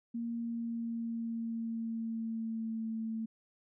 sine tone with pitch glide, 233.1 to 223.3 Hz, A#3 to A3, 0 to +26 cents, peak -34 dBFS, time 0.14-3.26 s, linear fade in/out 10 ms, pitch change -74 cents, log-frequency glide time 0.35-2.89 s, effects none

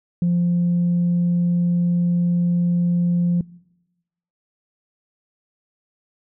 sine tone, 174.3 Hz, F3, 3 cents flat, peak -14 dBFS, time 0.22-3.41 s, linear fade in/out 2 ms, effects noise-tail reverb RT60 1.0 s tail -24 dB re dry + tanh soft clip ceiling -13 dBFS

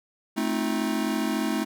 square chord, F dominant seventh, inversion first, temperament just, 218.3 / 261.9 / 314.3 / 349.2 Hz, A3 / C4 / Eb4 / F4, -13 / +2 / +18 / 0 cents, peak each -29 / -31 / -30 / -35 dBFS, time 0.36-1.65 s, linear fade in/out 20 ms, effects none

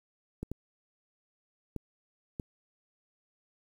clicks, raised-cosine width 3 ms, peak -23 dBFS, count 4, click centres 0.43 / 0.516 / 1.763 / 2.398 s, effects 9-bit

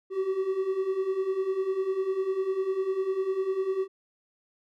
triangle beating tone pair, 373.9 / 383.9 Hz, F#4 / G4, +18 / -36 cents, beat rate 10 Hz, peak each -30 / -25 dBFS, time 0.1-3.88 s, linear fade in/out 50 ms, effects none

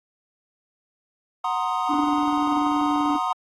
triangle chord, C half-diminished seventh, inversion second, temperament equal, 740 / 932.3 / 1046.5 / 1244.5 Hz, Gb5 / Bb5 / C6 / Eb6, 0 / 0 / 0 / 0 cents, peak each -26 dBFS, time 1.44-3.33 s, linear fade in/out 5 ms
triangle tone, 293.7 Hz, D4, in tune, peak -20 dBFS, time 1.88-3.19 s, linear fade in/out 50 ms
click train, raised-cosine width 1 ms, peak -28 dBFS, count 26, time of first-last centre 1.94-3.154 s, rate 20.6 Hz
effects AAC 32 kbps

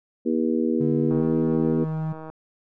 harmonic tone, 80 Hz, D#2, 49 cents sharp, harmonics 3 / 4 / 5 / 6, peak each -23 / -25 / -27 / -29 dBFS, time 0.25-1.85 s, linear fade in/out 20 ms
triangle tone with pitch glide, 145.3 to 157.54 Hz, D3 to D#3, -18 to +22 cents, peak -23 dBFS, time 0.8-2.13 s, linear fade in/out 10 ms, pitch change +140 cents, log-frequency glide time 1.18-1.23 s
click train, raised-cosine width 1 ms, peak -25 dBFS, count 189, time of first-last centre 1.11-2.3 s, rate 158 Hz
effects none

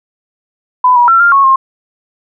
sine tone with pitch steps, 1002 / 965 / 1352 / 1397 / 1101 / 1066 Hz, B5 / B5 / E6 / F6 / C#6 / C6, +25 / -40 / +43 / 0 / -12 / +32 cents, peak -4 dBFS, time 0.84-1.56 s, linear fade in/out 5 ms, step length 120 ms, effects none

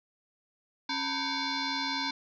sine tone with frequency modulation, 1622 Hz, G#6, 41 cents flat, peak -29 dBFS, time 0.89-2.11 s, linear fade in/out 5 ms, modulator 632 Hz, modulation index 5.1, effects none

